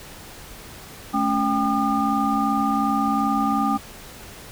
sine tone cluster, 215.5 / 278.2 / 792 / 1213 Hz, A3 / C#4 / G5 / D#6, -36 / +6 / +18 / -44 cents, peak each -24 dBFS, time 1.13-3.78 s, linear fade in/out 20 ms, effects pink hiss -41 dBFS RMS until 4.51 s

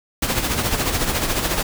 pink noise with tremolo, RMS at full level -19 dBFS, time 0.22-1.63 s, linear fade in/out 5 ms, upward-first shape sine, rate 14 Hz, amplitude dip 55%, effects none

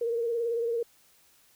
sine tone with vibrato, 466.2 Hz, A#4, in tune, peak -26 dBFS, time 0.01-0.83 s, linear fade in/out 5 ms, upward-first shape sine, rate 18 Hz, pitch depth 43 cents each way, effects white hiss -62 dBFS RMS until 1.55 s

